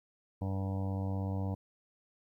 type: harmonic tone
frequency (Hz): 96.5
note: G2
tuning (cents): -27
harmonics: 1 / 2 / 3 / 5 / 6 / 7 / 8 / 9 / 10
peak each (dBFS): -33 / -39 / -43 / -47 / -49 / -50 / -51 / -52 / -53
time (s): 0.41-1.55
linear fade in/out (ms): 10
effects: 12-bit